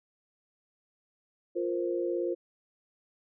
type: chord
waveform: sine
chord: F suspended fourth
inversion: none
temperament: just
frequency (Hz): 349.2 / 465.6 / 523.8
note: F4 / Bb4 / C5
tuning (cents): 0 / -2 / +2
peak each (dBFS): -30 / -35 / -34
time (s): 1.55-2.35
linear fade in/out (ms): 20
effects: none